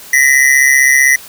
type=ring-modulated tone; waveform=square; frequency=1947 Hz; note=B6; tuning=25 cents flat; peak=-4 dBFS; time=0.13-1.16 s; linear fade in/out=5 ms; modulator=67.8 Hz; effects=white hiss -34 dBFS RMS until 1.28 s